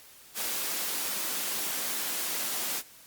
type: high-pass noise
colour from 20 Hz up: white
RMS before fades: -32 dBFS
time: 0.34-2.83 s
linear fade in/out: 50 ms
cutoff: 180 Hz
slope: 24 dB/octave
effects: white hiss -53 dBFS RMS until 3.06 s + Opus 48 kbps